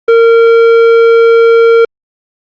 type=tone with tanh clipping; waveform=sine; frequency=460 Hz; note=A#4; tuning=23 cents flat; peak=-4 dBFS; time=0.08-1.85 s; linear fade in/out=5 ms; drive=11 dB; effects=Opus 24 kbps